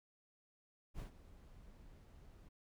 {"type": "noise with ADSR envelope", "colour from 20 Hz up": "brown", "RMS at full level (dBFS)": -44, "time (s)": [0.94, 2.49], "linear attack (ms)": 55, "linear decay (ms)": 110, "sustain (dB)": -15, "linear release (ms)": 9, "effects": []}